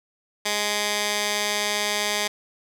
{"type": "tone with band-pass filter", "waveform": "15% pulse", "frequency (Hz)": 207.7, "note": "G#3", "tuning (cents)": 0, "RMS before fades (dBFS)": -25, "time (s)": [0.45, 2.28], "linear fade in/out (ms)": 10, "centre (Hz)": 4700, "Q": 0.61, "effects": []}